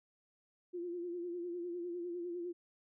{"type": "tone with vibrato", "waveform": "sine", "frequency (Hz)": 349.1, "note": "F4", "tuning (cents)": -1, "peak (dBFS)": -38, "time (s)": [0.73, 2.53], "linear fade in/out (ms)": 20, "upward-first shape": "sine", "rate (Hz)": 9.9, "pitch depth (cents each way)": 50, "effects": []}